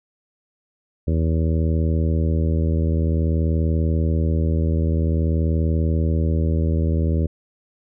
harmonic tone, 80.5 Hz, E2, 41 cents flat, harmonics 1 / 2 / 3 / 4 / 5 / 6 / 7, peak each -18 / -24 / -28 / -30 / -32 / -34 / -35 dBFS, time 1.07-7.27 s, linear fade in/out 10 ms, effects none

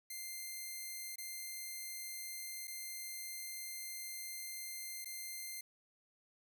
5% pulse tone with dropouts, 2093 Hz, C7, in tune, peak -33 dBFS, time 0.1-5.61 s, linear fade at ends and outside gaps 5 ms, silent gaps 1.158-1.181 / 2.673-2.678 / 5.046-5.056 s, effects none

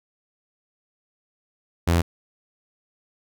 sawtooth tone, 85 Hz, F2, 46 cents flat, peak -13 dBFS, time 1.87-2.02 s, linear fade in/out 10 ms, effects none

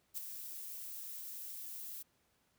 violet noise with ADSR envelope, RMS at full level -39 dBFS, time 0.14-2.03 s, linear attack 31 ms, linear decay 20 ms, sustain -7 dB, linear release 13 ms, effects pink hiss -75 dBFS RMS until 2.58 s + high-pass 60 Hz 12 dB/octave

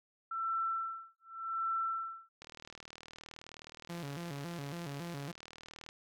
sine tone with tremolo, 1339 Hz, E6, 27 cents sharp, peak -31 dBFS, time 0.31-2.29 s, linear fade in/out 5 ms, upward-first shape sine, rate 0.87 Hz, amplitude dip 100%
click train, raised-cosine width 0.2 ms, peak -31 dBFS, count 137, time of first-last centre 2.42-5.889 s, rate 39.2 Hz
sawtooth tone with vibrato, 155.56 Hz, D#3, in tune, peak -36 dBFS, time 3.89-5.32 s, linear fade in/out 10 ms, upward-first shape square, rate 3.6 Hz, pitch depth 170 cents each way
effects none

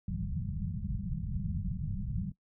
white low-pass noise, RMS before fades -35 dBFS, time 0.08-2.32 s, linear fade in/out 5 ms, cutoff 200 Hz, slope 96 dB/octave, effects noise-tail reverb RT60 0.1 s tail -19 dB re dry

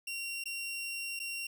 sawtooth tone with dropouts, 2751 Hz, F7, 27 cents flat, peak -33 dBFS, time 0.07-1.47 s, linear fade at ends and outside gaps 5 ms, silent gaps 0.44-0.456 / 1.193-1.199 s, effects none

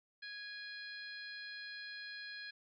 harmonic tone with a mistuned harmonic, 830.6 Hz, G#5, in tune, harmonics 2 / 3 / 4 / 5 / 6, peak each -47 / -55 / -57 / -50 / -58 dBFS, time 0.22-2.51 s, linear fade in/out 10 ms, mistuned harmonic 3, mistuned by -29 cents, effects none

